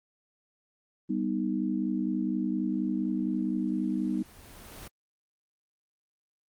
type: chord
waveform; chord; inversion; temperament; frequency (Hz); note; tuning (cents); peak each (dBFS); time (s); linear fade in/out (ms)
sine; G augmented; none; equal; 196 / 246.9 / 311.1; G3 / B3 / D#4; 0 / 0 / 0; -31; 1.09-4.23; 10
type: noise with exponential growth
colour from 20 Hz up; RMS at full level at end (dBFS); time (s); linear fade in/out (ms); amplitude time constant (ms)
pink; -43; 2.58-4.88; 5; 500
effects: Opus 24 kbps